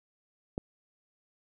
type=click; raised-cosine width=2 ms; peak=-19 dBFS; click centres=0.579 s; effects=none